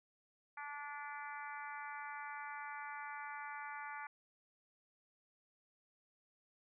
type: harmonic tone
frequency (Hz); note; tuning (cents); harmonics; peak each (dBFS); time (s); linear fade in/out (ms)
290.4; D4; -19; 3 / 4 / 5 / 6 / 7 / 8; -48 / -51 / -50 / -53 / -53 / -56; 0.57-4.07; 5
effects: none